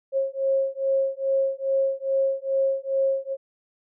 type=beating tone pair; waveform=sine; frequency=539 / 541.4 Hz; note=C#5 / C#5; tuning=-49 / -41 cents; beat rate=2.4 Hz; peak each=-24 dBFS; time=0.12-3.37 s; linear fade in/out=50 ms; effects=none